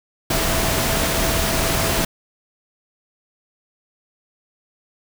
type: tone in noise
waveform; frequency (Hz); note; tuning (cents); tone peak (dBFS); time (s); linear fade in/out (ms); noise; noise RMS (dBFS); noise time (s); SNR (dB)
sine; 659.3; E5; 0; -28; 0.3-2.05; 5; pink; -20; 0.3-2.05; -11
effects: none